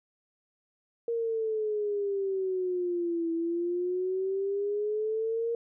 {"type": "exponential two-way sweep", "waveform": "sine", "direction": "down then up", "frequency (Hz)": [468.4, 329.6, 468.4], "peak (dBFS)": -27, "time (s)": [1.08, 5.55], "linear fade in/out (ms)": 2, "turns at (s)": 3.32, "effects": []}